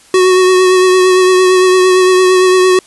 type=tone with vibrato; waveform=square; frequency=370 Hz; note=F#4; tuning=in tune; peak=-6 dBFS; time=0.14-2.79 s; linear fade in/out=2 ms; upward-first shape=triangle; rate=8.8 Hz; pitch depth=26 cents each way; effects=white hiss -43 dBFS RMS until 2.86 s + resampled to 24000 Hz